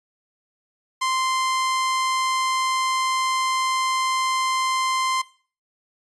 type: tone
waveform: sawtooth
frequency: 1043 Hz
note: C6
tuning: 6 cents flat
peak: -17 dBFS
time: 1.01-5.22 s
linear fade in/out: 10 ms
effects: noise-tail reverb RT60 0.4 s tail -18 dB re dry + resampled to 22050 Hz